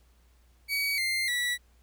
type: tone with pitch steps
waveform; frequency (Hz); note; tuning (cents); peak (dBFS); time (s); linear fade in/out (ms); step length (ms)
30% pulse; 2264 / 2100 / 1948.3; C#7 / C7 / B6; +36 / +6 / -24; -24; 0.68-1.58; 50; 300
effects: added 60 Hz sine -59 dBFS peak until 1.82 s + pink hiss -68 dBFS RMS until 1.82 s